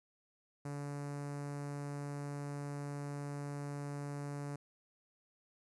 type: tone with notch filter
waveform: sawtooth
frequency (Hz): 143.5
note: D3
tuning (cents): -40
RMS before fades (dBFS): -42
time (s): 0.65-4.56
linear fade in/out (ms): 5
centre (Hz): 3300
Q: 0.65
effects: resampled to 24000 Hz + 13-bit